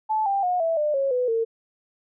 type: tone with pitch steps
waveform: sine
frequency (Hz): 868 / 791.4 / 721.5 / 657.8 / 599.8 / 546.8 / 498.5 / 454.5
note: A5 / G5 / F#5 / E5 / D5 / C#5 / B4 / A#4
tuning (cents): -24 / +16 / -44 / -4 / +36 / -24 / +16 / -44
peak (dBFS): -20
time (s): 0.09-1.45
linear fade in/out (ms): 20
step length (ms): 170
effects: none